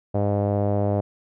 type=tone with low-pass filter; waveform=sawtooth; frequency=101.7 Hz; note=G#2; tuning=36 cents flat; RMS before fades=-22 dBFS; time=0.14-1.01 s; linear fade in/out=10 ms; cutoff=630 Hz; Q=3.5; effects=none